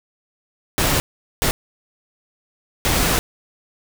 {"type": "noise bursts at uneven times", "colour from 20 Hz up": "pink", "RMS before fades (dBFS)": -18, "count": 3, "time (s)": [[0.78, 1], [1.42, 1.51], [2.85, 3.19]], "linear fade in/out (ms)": 0, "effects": []}